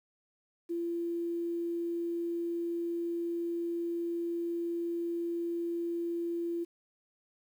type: tone with quantisation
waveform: sine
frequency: 340.7 Hz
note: F4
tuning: 43 cents flat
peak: -31 dBFS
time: 0.69-6.65 s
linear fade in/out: 20 ms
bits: 10
effects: none